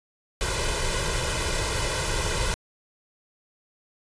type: noise with comb filter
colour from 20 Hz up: pink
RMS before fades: -26 dBFS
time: 0.41-2.54 s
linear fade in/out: 0 ms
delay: 2 ms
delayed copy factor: +0.8
effects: resampled to 22050 Hz